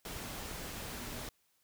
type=tone in noise; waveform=sine; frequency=241.4 Hz; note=B3; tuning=39 cents flat; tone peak=-50 dBFS; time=0.92-1.21 s; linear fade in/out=2 ms; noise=pink; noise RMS=-43 dBFS; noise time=0.05-1.29 s; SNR=-10 dB; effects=white hiss -74 dBFS RMS until 1.63 s